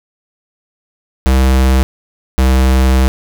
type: tone pair in turn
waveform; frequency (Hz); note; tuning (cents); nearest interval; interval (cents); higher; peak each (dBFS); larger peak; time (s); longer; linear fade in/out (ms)
square; 65.41 / 65.09; C2 / C2; 0 / -8; unison; 8; first; -8; neither; 1.26-1.83 / 2.38-3.08; second; 0
effects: none